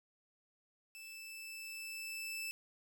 sawtooth tone with level ramp, 2637 Hz, E7, in tune, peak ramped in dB -46 to -36 dBFS, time 0.95-2.51 s, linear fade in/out 0 ms, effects 11-bit

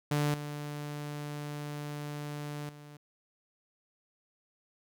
sawtooth tone with level steps, 147.2 Hz, D3, 4 cents sharp, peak -23 / -33 / -44 dBFS, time 0.11-2.97 s, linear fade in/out 5 ms, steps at 0.34 / 2.69 s, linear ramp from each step 2 ms, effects none

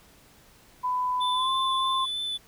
sine tone with pitch glide, 1000 to 1054 Hz, B5 to C6, +21 to +12 cents, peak -24 dBFS, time 0.83-2.06 s, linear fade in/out 20 ms, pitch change +91 cents, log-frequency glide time 1.33-1.49 s
triangle tone with vibrato, 3500 Hz, A7, 10 cents flat, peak -27 dBFS, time 1.2-2.38 s, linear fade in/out 20 ms, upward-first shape sine, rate 3.2 Hz, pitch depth 13 cents each way
effects pink hiss -56 dBFS RMS until 2.47 s

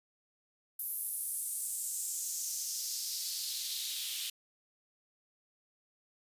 white noise with high-pass filter sweep, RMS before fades -37 dBFS, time 0.79-4.3 s, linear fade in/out 5 ms, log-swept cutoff 12000 to 3100 Hz, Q 2.8, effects resampled to 32000 Hz

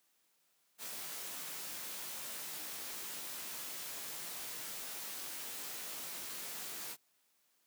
white noise with comb filter, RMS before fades -44 dBFS, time 0.78-6.97 s, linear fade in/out 50 ms, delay 18 ms, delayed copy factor -0.55, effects white hiss -75 dBFS RMS until 7.66 s + high-pass 150 Hz 12 dB/octave

